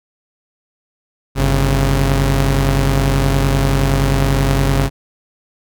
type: tone pair together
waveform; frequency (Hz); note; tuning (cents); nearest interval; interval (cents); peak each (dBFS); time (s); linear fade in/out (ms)
sawtooth; 48.88 / 136.2; G1 / C#3; -4 / -30; octave + tritone; 1774; -11 / -11; 1.35-4.9; 50
effects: none